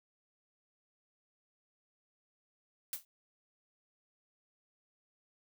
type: noise with exponential decay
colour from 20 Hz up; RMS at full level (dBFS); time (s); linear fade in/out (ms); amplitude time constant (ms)
blue; -34; 2.93-3.05; 1; 26
effects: none